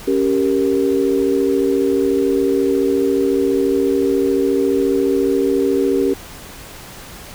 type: chord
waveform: sine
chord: G diminished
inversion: second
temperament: equal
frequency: 277.2 / 392 / 466.2 Hz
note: Db4 / G4 / Bb4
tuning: 0 / 0 / 0 cents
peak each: -18 / -16 / -20 dBFS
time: 0.07-6.14 s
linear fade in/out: 10 ms
effects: pink hiss -36 dBFS RMS until 7.34 s